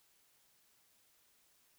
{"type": "silence", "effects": ["white hiss -71 dBFS RMS until 1.78 s"]}